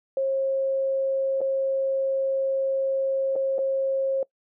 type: tone with dropouts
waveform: sine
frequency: 538 Hz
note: C5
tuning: 48 cents sharp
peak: -21 dBFS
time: 0.17-4.23 s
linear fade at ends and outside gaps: 2 ms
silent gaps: 1.407-1.414 / 3.356-3.361 / 3.583-3.589 s
effects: noise-tail reverb RT60 0.1 s tail -23 dB re dry